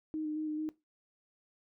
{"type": "tone with pitch steps", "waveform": "sine", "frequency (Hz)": [311.6, 304.7, 310.4, 305, 310.7], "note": ["D#4", "D#4", "D#4", "D#4", "D#4"], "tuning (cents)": [3, -36, -4, -34, -2], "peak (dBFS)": -33, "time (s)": [0.14, 0.69], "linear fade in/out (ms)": 0, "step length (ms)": 110, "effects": ["noise-tail reverb RT60 0.2 s tail -18 dB re dry"]}